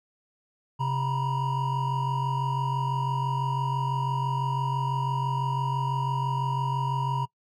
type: tone cluster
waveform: triangle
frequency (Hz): 132.9 / 940 / 986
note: C3 / A#5 / B5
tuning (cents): +27 / +14 / -3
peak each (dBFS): -25 / -28 / -31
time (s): 0.79-7.26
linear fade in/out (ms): 20
effects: noise-tail reverb RT60 0.1 s tail -22 dB re dry